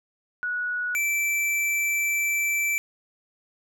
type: tone pair in turn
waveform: sine / square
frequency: 1465 / 2330 Hz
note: F#6 / D7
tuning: -18 / -14 cents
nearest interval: minor sixth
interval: 804 cents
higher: second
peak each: -25 / -23 dBFS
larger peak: second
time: 0.43-0.95 / 0.95-2.78 s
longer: second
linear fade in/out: 0 ms
effects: none